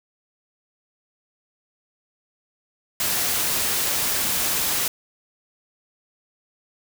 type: noise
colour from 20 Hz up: white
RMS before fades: -23 dBFS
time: 3-4.88 s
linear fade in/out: 2 ms
effects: none